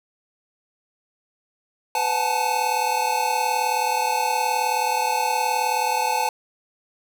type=tone cluster; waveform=square; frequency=502 / 738 / 847 / 886 Hz; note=B4 / F#5 / G#5 / A5; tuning=+28 / -5 / +34 / +12 cents; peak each=-31 / -31 / -25 / -24 dBFS; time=1.95-6.29 s; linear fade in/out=2 ms; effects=none